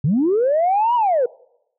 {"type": "linear two-way sweep", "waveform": "sine", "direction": "up then down", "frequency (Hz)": [124.6, 987, 459.9], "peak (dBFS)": -13, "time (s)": [0.04, 1.26], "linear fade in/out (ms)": 5, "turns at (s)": 0.95, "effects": ["noise-tail reverb RT60 0.8 s tail -24 dB re dry", "tanh soft clip ceiling -10 dBFS"]}